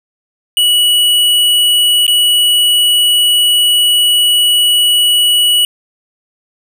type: tone with dropouts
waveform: square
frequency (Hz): 2935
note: F#7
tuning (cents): -15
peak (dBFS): -8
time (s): 0.57-5.65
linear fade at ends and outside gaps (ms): 1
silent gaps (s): 2.066-2.079
effects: none